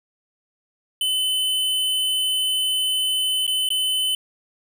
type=tone with dropouts; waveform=square; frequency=3031 Hz; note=F#7; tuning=41 cents sharp; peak=-20 dBFS; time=1.01-4.15 s; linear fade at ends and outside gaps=2 ms; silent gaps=3.467-3.477 / 3.69-3.703 s; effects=none